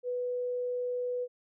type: tone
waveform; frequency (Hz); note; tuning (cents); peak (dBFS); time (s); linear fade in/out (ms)
sine; 493.9; B4; 0; -30; 0.03-1.28; 50
effects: none